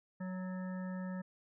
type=harmonic tone with a mistuned harmonic; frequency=185.1 Hz; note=F#3; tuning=1 cent sharp; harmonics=1 / 3 / 5 / 7 / 9 / 10; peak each=-38 / -49 / -54 / -56 / -58 / -56 dBFS; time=0.2-1.22 s; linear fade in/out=10 ms; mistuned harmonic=10; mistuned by=-54 cents; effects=none